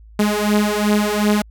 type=beating tone pair; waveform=sawtooth; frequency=207.7 / 210.4 Hz; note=G#3 / G#3; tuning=0 / +23 cents; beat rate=2.7 Hz; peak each=-14 dBFS; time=0.19-1.42 s; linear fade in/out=5 ms; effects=added 54 Hz sine -40 dBFS peak until 1.5 s